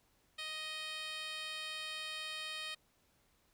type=tone with band-pass filter; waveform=10% pulse; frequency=624 Hz; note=D#5; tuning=5 cents sharp; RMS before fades=-43 dBFS; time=0.38-2.75 s; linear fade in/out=10 ms; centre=4000 Hz; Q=0.95; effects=pink hiss -73 dBFS RMS until 3.53 s